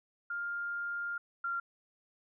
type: tone pair in turn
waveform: sine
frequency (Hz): 1403 / 1383.7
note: F6 / F6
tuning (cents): +8 / -16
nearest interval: unison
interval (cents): 24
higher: first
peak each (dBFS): -34 / -32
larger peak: second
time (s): 0.3-1.18 / 1.44-1.6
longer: first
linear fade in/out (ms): 5
effects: none